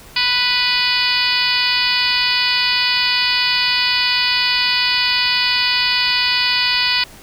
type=harmonic tone; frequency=493.9 Hz; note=B4; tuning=in tune; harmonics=2 / 3 / 4 / 5 / 6 / 7 / 8 / 9 / 10; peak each=-26 / -26 / -23 / -21 / -22 / -25 / -25 / -20 / -23 dBFS; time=0.16-7.04 s; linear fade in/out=5 ms; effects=pink hiss -41 dBFS RMS until 7.22 s